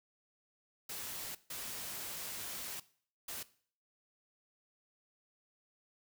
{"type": "noise bursts at uneven times", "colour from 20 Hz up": "white", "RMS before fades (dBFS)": -43, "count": 3, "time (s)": [[0.89, 1.35], [1.5, 2.8], [3.28, 3.43]], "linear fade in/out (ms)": 5, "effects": ["noise-tail reverb RT60 0.5 s tail -18 dB re dry"]}